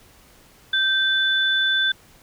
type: tone pair together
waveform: sine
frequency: 1561 / 3500 Hz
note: G6 / A7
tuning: -8 / -10 cents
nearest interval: octave + major second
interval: 1398 cents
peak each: -20 dBFS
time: 0.73-1.92 s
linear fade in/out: 5 ms
effects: pink hiss -52 dBFS RMS until 2.22 s